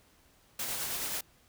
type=noise with tremolo; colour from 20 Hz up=white; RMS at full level=-34 dBFS; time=0.59-1.21 s; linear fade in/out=5 ms; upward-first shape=sine; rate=9.4 Hz; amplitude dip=30%; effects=pink hiss -64 dBFS RMS until 1.48 s